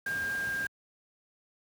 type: tone in noise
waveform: sine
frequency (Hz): 1604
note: G6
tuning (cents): +39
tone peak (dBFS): -30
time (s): 0.06-0.67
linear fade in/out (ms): 5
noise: pink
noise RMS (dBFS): -43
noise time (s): 0.06-0.67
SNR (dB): +10
effects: high-pass 80 Hz 12 dB/octave